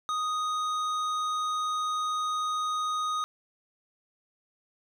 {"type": "tone with hard clipping", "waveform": "triangle", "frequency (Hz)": 1244.5, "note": "D#6", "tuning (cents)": 0, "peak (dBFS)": -29, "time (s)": [0.09, 3.24], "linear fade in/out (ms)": 0, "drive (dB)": 14, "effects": []}